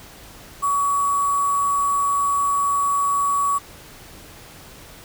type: tone with sample-and-hold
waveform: sine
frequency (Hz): 1131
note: C#6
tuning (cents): +34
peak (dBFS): -17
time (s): 0.62-3.59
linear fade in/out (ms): 20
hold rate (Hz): 8820
effects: pink hiss -43 dBFS RMS until 5.04 s